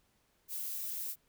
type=noise; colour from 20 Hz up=violet; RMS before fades=-39 dBFS; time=0.48-1.16 s; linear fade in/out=50 ms; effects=pink hiss -73 dBFS RMS until 1.28 s